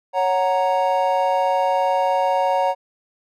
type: chord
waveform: triangle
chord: F# major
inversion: second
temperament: equal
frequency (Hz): 554.4 / 740 / 932.3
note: C#5 / F#5 / A#5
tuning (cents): 0 / 0 / 0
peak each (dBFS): -19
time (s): 0.13-2.75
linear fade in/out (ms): 50
effects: none